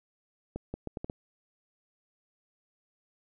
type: accelerating click train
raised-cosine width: 2 ms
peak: -22 dBFS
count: 6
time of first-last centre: 0.56-1.099 s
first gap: 180 ms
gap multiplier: 0.74
effects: none